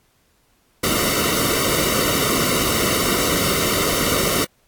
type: noise with comb filter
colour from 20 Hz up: pink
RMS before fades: -19 dBFS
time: 0.83-4.45 s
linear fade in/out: 10 ms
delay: 1.2 ms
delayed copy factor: -0.9
effects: pink hiss -61 dBFS RMS until 4.67 s + AAC 64 kbps